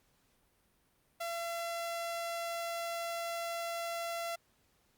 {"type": "tone", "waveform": "sawtooth", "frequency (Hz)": 678, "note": "E5", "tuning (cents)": 49, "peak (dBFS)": -32, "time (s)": [1.2, 4.36], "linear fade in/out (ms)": 10, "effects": ["pink hiss -72 dBFS RMS until 4.97 s", "Opus 48 kbps"]}